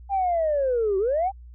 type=linear two-way sweep; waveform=sine; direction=down then up; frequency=807 to 372.9 to 807 Hz; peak=-19 dBFS; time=0.09-1.32 s; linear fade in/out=50 ms; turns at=0.98 s; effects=tanh soft clip ceiling -16 dBFS + added 60 Hz sine -41 dBFS peak until 1.54 s